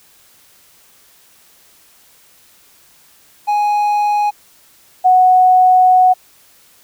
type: tone pair in turn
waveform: triangle / sine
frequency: 830.6 / 738.3 Hz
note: G#5 / F#5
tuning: 0 / -4 cents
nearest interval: major second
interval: 204 cents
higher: first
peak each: -10 / -6 dBFS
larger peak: second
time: 3.47-4.31 / 5.04-6.14 s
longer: second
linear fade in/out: 20 ms
effects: white hiss -49 dBFS RMS until 6.83 s